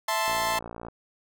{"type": "chord", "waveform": "sawtooth", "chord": "A minor", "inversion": "second", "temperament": "equal", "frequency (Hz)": [659.3, 880, 1046.5], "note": ["E5", "A5", "C6"], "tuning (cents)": [0, 0, 0], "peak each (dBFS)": [-27, -24, -25], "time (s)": [0.08, 0.59], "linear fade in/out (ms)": 5}
{"type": "click train", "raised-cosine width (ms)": 1, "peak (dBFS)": -24, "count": 36, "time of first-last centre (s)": [0.28, 0.884], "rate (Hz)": 57.9}
{"effects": []}